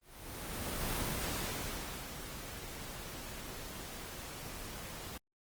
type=noise with ADSR envelope; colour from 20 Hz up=pink; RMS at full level=-35 dBFS; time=0.01-5.18 s; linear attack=960 ms; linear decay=1100 ms; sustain=-10 dB; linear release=9 ms; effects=Opus 24 kbps